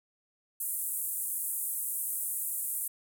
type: band-pass noise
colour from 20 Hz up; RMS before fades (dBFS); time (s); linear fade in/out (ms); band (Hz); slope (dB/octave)
pink; -34; 0.6-2.88; 5; 8600 to 16000; 48
effects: none